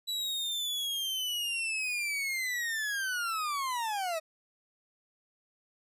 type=linear sweep; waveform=40% pulse; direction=down; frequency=3951 to 622.3 Hz; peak=-30 dBFS; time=0.07-4.2 s; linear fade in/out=20 ms; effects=resampled to 32000 Hz